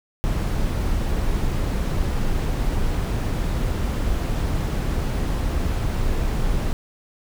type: noise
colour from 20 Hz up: brown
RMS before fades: -22 dBFS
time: 0.24-6.73 s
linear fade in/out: 0 ms
effects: none